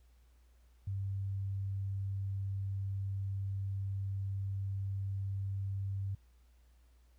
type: tone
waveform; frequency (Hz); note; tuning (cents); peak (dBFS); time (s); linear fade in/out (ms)
sine; 97.9; G2; -2; -34; 0.87-6.15; 5
effects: added 60 Hz sine -61 dBFS peak until 7.18 s + pink hiss -75 dBFS RMS until 7.18 s